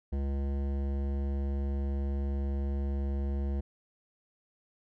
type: tone with hard clipping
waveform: sine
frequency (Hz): 69.3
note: C#2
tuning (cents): 0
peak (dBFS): -31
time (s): 0.12-3.61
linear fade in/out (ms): 10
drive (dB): 15
effects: none